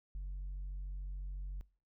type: tone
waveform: sine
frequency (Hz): 46.88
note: F#1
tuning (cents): +23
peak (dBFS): -36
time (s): 0.15-1.61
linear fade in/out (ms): 0
effects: noise-tail reverb RT60 0.4 s tail -23 dB re dry + tanh soft clip ceiling -38 dBFS